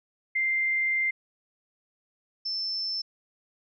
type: tone pair in turn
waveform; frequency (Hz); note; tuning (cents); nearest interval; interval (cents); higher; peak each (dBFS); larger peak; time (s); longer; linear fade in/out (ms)
sine; 2093 / 5305; C7 / E8; 0 / +10; octave + major third; 1610; second; -23 / -28; first; 0.35-1.11 / 2.45-3.02; first; 10
effects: none